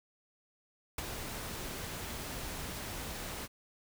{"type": "noise with ADSR envelope", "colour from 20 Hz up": "pink", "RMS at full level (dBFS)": -35, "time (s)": [0.98, 3.48], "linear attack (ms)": 4, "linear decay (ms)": 20, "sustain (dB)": -6, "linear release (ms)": 36, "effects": []}